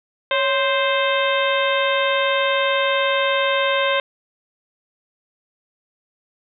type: harmonic tone with a mistuned harmonic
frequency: 523.3 Hz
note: C5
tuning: in tune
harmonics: 1 / 2 / 3 / 4 / 5 / 6 / 7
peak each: -20 / -23 / -25 / -26 / -27 / -28 / -28 dBFS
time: 0.31-4 s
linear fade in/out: 2 ms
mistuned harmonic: 1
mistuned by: +100 cents
effects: none